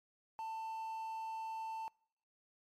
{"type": "tone with quantisation", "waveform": "triangle", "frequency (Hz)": 890, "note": "A5", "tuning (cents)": 20, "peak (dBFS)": -38, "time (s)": [0.39, 1.88], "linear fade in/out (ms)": 0, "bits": 11, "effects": ["noise-tail reverb RT60 0.7 s tail -26 dB re dry", "MP3 64 kbps"]}